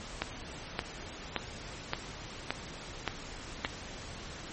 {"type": "click train", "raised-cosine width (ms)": 0.3, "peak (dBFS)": -13, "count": 7, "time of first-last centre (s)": [0.22, 3.649], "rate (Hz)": 1.75, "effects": ["pink hiss -44 dBFS RMS until 4.52 s", "MP3 32 kbps"]}